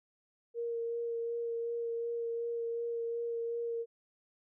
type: tone with vibrato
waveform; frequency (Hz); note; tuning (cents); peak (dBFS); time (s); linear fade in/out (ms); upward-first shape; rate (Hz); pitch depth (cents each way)
sine; 466.2; A#4; 0; -33; 0.54-3.86; 50; sine; 2.7; 13
effects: none